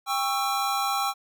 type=chord; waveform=square; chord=C# diminished; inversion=second; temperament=just; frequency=798.3 / 1108.7 / 1330.5 Hz; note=G5 / C#6 / E6; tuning=+31 / 0 / +16 cents; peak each=-28 / -31 / -30 dBFS; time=0.06-1.14 s; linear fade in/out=50 ms; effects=none